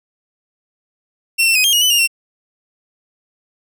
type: tone with pitch steps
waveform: sawtooth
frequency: 2713 / 2692 / 2511 / 3207 / 2880 / 2997 / 2831 / 2722 Hz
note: E7 / E7 / D#7 / G7 / F#7 / F#7 / F7 / F7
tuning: +49 / +36 / +15 / +39 / -47 / +22 / +23 / -45 cents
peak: -8 dBFS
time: 1.38-2.076 s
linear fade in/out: 20 ms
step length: 87 ms
effects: none